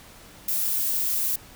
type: noise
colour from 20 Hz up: violet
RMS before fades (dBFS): -25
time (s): 0.48-1.36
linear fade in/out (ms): 5
effects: pink hiss -48 dBFS RMS until 1.55 s